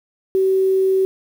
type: tone with quantisation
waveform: sine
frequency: 381.4 Hz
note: G4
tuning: 47 cents flat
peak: -13 dBFS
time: 0.35-1.05 s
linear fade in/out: 0 ms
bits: 7
effects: none